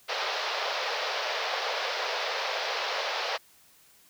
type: band-pass noise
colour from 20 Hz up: pink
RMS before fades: -31 dBFS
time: 0.08-3.38 s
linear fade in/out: 20 ms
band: 470 to 5300 Hz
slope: 48 dB/octave
effects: white hiss -59 dBFS RMS until 4.09 s